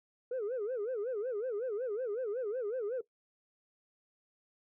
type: tone with vibrato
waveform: sine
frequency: 460 Hz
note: A#4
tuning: 23 cents flat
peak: -31 dBFS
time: 0.31-3.01 s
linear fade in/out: 5 ms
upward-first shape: sine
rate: 5.4 Hz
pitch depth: 230 cents each way
effects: noise-tail reverb RT60 0.1 s tail -17 dB re dry + tanh soft clip ceiling -31 dBFS